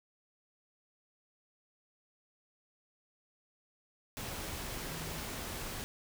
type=tone in noise; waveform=sine; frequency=160.9 Hz; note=E3; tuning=42 cents flat; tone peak=-44 dBFS; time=4.91-5.19 s; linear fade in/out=0 ms; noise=pink; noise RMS=-41 dBFS; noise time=4.17-5.84 s; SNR=-6 dB; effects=none